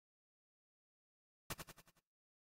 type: noise with echo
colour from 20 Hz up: pink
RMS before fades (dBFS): -42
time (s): 1.5-1.53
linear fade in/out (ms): 5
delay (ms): 93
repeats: 5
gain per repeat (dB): -6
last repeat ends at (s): 1.995
effects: noise-tail reverb RT60 0.6 s tail -22 dB re dry + AAC 48 kbps